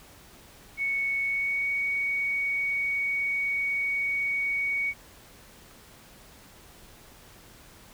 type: tone with pitch glide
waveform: sine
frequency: 2217 to 2238 Hz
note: C#7 to C#7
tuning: 0 to +16 cents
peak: -25 dBFS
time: 0.77-4.94 s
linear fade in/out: 50 ms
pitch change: +16 cents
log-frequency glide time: 1.23-1.69 s
effects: pink hiss -52 dBFS RMS until 7.93 s